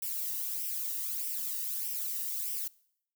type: noise with flanger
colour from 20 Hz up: violet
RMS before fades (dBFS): -35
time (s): 0.02-2.68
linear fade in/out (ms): 5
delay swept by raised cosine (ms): 0.36 to 1.08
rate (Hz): 1.6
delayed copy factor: +0.6
effects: noise-tail reverb RT60 0.7 s tail -23 dB re dry